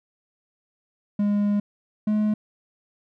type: tone pair in turn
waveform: triangle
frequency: 205.2 / 212.3 Hz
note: G#3 / G#3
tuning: -21 / +38 cents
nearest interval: minor second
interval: 59 cents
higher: second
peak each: -17 dBFS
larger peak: neither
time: 1.19-1.6 / 2.07-2.34 s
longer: first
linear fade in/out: 5 ms
effects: none